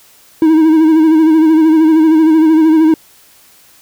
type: tone with vibrato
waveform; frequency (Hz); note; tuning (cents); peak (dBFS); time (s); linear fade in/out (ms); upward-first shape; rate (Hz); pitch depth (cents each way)
triangle; 317; D#4; +32; -3; 0.42-2.94; 2; sine; 13; 49
effects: white hiss -45 dBFS RMS until 3.81 s